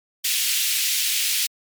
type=high-pass noise; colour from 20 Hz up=pink; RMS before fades=-22 dBFS; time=0.24-1.47 s; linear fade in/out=10 ms; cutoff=2500 Hz; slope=24 dB/octave; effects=MP3 96 kbps